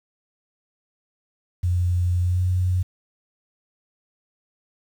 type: tone with pitch glide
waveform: sine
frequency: 88.8 to 91.09 Hz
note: F2 to F#2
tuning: +29 to -27 cents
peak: -18 dBFS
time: 1.63-2.83 s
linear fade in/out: 10 ms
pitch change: +44 cents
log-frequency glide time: 2.23-2.41 s
effects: 8-bit